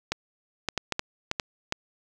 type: clicks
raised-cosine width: 0.2 ms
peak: -9 dBFS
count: 8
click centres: 0.12 / 0.687 / 0.777 / 0.923 / 0.994 / 1.314 / 1.398 / 1.724 s
effects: 8-bit